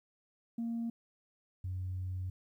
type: tone pair in turn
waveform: sine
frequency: 231.7 / 92.24 Hz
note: A#3 / F#2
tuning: -10 / -5 cents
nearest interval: octave + major third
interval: 1595 cents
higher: first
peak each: -32 / -34 dBFS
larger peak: first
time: 0.58-0.9 / 1.64-2.3 s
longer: second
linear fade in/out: 5 ms
effects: tanh soft clip ceiling -31 dBFS + 12-bit